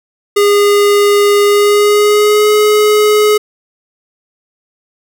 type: tone with pitch glide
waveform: square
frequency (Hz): 408.7 to 422.1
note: G#4 to G#4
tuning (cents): -28 to +28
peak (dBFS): -7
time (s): 0.36-3.38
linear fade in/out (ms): 10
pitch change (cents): +56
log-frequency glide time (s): 1.45-2.5
effects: none